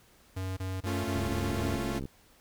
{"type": "tone bursts", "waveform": "square", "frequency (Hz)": 94, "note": "F#2", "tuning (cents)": 28, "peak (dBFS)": -33, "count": 6, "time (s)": [0.36, 1.755], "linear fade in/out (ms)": 10, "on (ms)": 210, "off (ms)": 27}
{"type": "chord", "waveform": "sawtooth", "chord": "A augmented", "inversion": "none", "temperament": "equal", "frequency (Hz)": [220, 277.2, 349.2], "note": ["A3", "C#4", "E#4"], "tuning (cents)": [0, 0, 0], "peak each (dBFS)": [-32, -34, -33], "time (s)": [0.85, 2], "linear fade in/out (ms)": 20}
{"type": "click train", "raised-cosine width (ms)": 3, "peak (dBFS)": -25, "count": 61, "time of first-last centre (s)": [1.16, 2.054], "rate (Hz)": 67.1}
{"effects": ["pink hiss -61 dBFS RMS until 2.4 s"]}